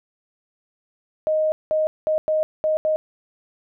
sine tone bursts at uneven times, 622.3 Hz, D#5, in tune, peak -17 dBFS, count 6, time 1.27-1.52 / 1.71-1.87 / 2.07-2.18 / 2.28-2.43 / 2.64-2.77 / 2.85-2.96 s, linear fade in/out 0 ms, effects none

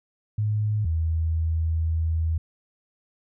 sine tone pair in turn, 106.2 / 80.96 Hz, G#2 / E2, +39 / -31 cents, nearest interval perfect fourth, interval 470 cents, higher first, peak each -21 dBFS, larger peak neither, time 0.38-0.85 / 0.85-2.38 s, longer second, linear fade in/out 5 ms, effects none

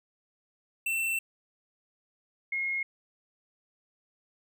square / sine tone pair in turn, 2686 / 2154 Hz, E7 / C7, +32 / +50 cents, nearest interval major third, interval 382 cents, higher first, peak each -28 / -28 dBFS, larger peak neither, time 0.86-1.19 / 2.52-2.83 s, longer first, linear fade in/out 5 ms, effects none

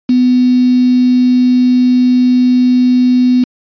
sine tone with quantisation, 250 Hz, B3, 21 cents sharp, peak -6 dBFS, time 0.09-3.44 s, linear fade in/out 5 ms, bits 4, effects resampled to 11025 Hz

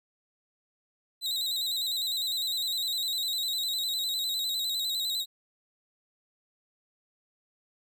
40% pulse tone with vibrato, 3903 Hz, B7, 21 cents flat, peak -27 dBFS, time 1.21-5.26 s, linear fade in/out 50 ms, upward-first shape square, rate 9.9 Hz, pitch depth 54 cents each way, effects none

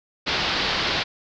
white low-pass noise, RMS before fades -24 dBFS, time 0.26-1.04 s, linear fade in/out 20 ms, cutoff 4800 Hz, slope 48 dB/octave, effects none

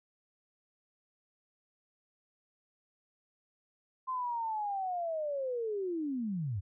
sine linear sweep, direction down, 1046.5 to 86.2 Hz, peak -32 dBFS, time 4.07-6.61 s, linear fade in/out 20 ms, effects none

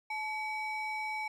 triangle ring-modulated tone, 1568 Hz, G6, in tune, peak -29 dBFS, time 0.1-1.28 s, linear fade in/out 5 ms, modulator 704 Hz, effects none

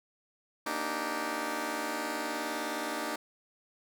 10% pulse chord, Eb major seventh, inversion second, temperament just, 233.3 / 291.7 / 311.1 / 388.9 Hz, Bb3 / D4 / Eb4 / G4, +2 / -12 / 0 / -14 cents, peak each -32 / -29 / -29 / -32 dBFS, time 0.66-3.16 s, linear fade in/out 5 ms, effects none

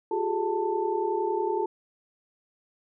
sine tone cluster, 356.7 / 396.9 / 427.7 / 887 Hz, F4 / G4 / A4 / A5, +37 / +22 / -49 / +14 cents, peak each -30 dBFS, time 0.11-1.66 s, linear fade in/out 5 ms, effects none

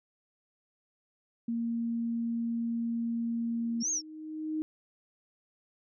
sine tone, 232.2 Hz, A#3, 7 cents flat, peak -29 dBFS, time 1.48-3.83 s, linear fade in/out 5 ms
sine tone with exponential growth, 311.3 Hz, D#4, 1 cent sharp, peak -28 dBFS, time 3.24-4.62 s, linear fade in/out 0 ms, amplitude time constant 300 ms
sine exponential two-way sweep, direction up then down, 5274 to 6645 to 5274 Hz, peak -28 dBFS, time 3.8-4.02 s, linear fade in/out 50 ms, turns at 3.91 s
effects none

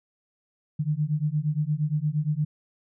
sine beating tone pair, 146.83 / 155.43 Hz, D3 / D#3, 0 / -1 cents, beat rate 8.6 Hz, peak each -26 dBFS, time 0.79-2.45 s, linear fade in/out 10 ms, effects none

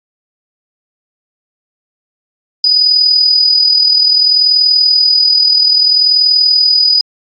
sine tone with amplitude modulation, 4960 Hz, D#8, 6 cents flat, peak -4 dBFS, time 2.64-7.01 s, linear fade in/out 2 ms, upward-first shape sine, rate 40.6 Hz, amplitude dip 50%, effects AAC 64 kbps

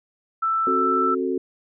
sine tone, 1326 Hz, E6, 10 cents sharp, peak -19 dBFS, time 0.42-1.15 s, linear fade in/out 10 ms
sine chord, F# diminished, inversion second, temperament just, 266.4 / 370 / 444 Hz, C4 / F#4 / A4, +31 / 0 / +16 cents, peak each -26 / -24 / -28 dBFS, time 0.67-1.38 s, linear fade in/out 2 ms
effects none

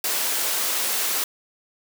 white high-pass noise, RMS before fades -24 dBFS, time 0.04-1.24 s, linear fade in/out 2 ms, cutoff 340 Hz, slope 12 dB/octave, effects none

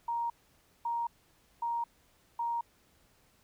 sine tone bursts, 937 Hz, A#5, 9 cents sharp, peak -30 dBFS, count 4, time 0.08-2.61 s, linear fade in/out 5 ms, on 220 ms, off 550 ms, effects pink hiss -67 dBFS RMS until 3.43 s

